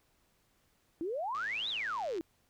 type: exponential two-way sweep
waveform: sine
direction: up then down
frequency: 311.1 to 4002 to 311.1 Hz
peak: -33 dBFS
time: 1.01-2.21 s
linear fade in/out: 0 ms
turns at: 1.69 s
type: click train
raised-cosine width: 0.2 ms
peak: -33 dBFS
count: 91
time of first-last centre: 1.35-2.183 s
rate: 108 Hz
effects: pink hiss -72 dBFS RMS until 2.49 s